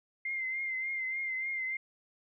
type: tone with vibrato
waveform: sine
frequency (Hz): 2093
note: C7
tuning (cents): 0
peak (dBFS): -32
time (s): 0.25-1.77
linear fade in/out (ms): 5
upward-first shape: triangle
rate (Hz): 3.4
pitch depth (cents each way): 45
effects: none